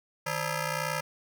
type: ring-modulated tone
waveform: 10% pulse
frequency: 368.5 Hz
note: F#4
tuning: 7 cents flat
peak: -18 dBFS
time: 0.26-1.01 s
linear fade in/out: 10 ms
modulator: 215 Hz
effects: none